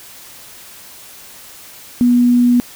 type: tone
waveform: sine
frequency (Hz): 243.5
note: B3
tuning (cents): -24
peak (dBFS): -8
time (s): 2.01-2.6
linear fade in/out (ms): 0
effects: white hiss -38 dBFS RMS until 2.75 s